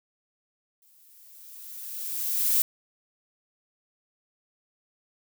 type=noise with exponential growth; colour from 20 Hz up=violet; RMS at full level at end=-21 dBFS; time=0.82-2.62 s; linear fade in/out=1 ms; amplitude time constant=390 ms; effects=none